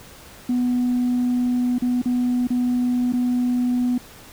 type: tone with dropouts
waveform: sine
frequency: 246.9 Hz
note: B3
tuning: in tune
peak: -16 dBFS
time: 0.49-3.98 s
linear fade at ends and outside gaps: 5 ms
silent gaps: 1.784-1.821 / 2.018-2.056 / 2.472-2.503 / 3.124-3.134 s
effects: tanh soft clip ceiling -15 dBFS + pink hiss -44 dBFS RMS until 4.32 s